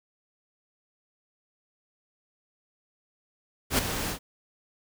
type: noise with ADSR envelope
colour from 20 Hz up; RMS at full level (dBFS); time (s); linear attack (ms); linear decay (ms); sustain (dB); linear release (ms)
pink; -21; 3.7-4.19; 86; 6; -10; 83
effects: none